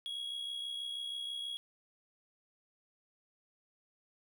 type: tone with amplitude modulation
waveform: triangle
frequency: 3319 Hz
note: G#7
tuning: 2 cents flat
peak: -34 dBFS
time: 0.06-1.57 s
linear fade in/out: 0 ms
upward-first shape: sine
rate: 66.2 Hz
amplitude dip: 50%
effects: none